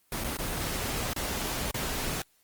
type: noise with dropouts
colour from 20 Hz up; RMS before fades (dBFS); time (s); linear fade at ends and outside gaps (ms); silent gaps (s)
pink; -32; 0.12-2.22; 2; 0.239-0.243 / 0.37-0.387 / 1.133-1.162 / 1.711-1.743
effects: white hiss -67 dBFS RMS until 2.43 s + Opus 24 kbps